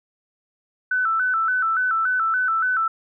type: tone with vibrato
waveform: sine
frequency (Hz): 1412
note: F6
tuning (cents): +19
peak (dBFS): -18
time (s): 0.91-2.88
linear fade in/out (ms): 5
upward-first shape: square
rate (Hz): 3.5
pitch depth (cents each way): 110
effects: none